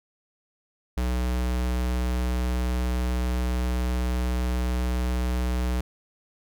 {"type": "tone", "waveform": "square", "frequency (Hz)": 61.74, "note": "B1", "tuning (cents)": 0, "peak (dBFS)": -24, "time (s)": [0.97, 5.81], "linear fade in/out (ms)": 5, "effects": []}